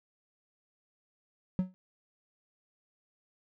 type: tone with exponential decay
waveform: triangle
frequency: 185 Hz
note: F#3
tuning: in tune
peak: -20 dBFS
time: 1.59-1.74 s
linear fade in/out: 0 ms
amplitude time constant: 31 ms
effects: none